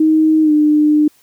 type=tone with pitch glide; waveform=sine; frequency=313.8 to 301 Hz; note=D#4 to D4; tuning=+15 to +43 cents; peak=-8 dBFS; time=0-1.08 s; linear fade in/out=5 ms; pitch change=-72 cents; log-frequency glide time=0.42-0.52 s; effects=white hiss -53 dBFS RMS until 1.22 s